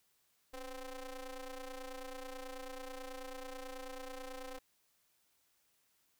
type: ring-modulated tone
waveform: sawtooth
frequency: 261.6 Hz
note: C4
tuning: in tune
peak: -37 dBFS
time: 0.53-4.59 s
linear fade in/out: 10 ms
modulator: 247 Hz
effects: white hiss -75 dBFS RMS until 6.19 s